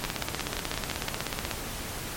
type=two click trains; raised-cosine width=0.2 ms; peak=-11 / -12 dBFS; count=25 / 7; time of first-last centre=0.04-1.512 / 0.05-1.086 s; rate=16.3 / 5.79 Hz; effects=pink hiss -36 dBFS RMS until 2.16 s + MP3 64 kbps